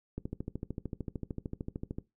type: click train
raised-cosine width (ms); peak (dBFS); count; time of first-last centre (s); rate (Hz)
3; -23; 25; 0.18-1.985; 13.3
effects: noise-tail reverb RT60 0.2 s tail -19 dB re dry